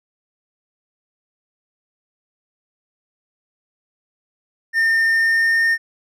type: tone with pitch glide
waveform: triangle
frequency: 1813 to 1825.6 Hz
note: A#6 to A#6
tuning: -49 to -37 cents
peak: -12 dBFS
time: 4.73-5.78 s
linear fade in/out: 50 ms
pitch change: +12 cents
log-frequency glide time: 5.09-5.65 s
effects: none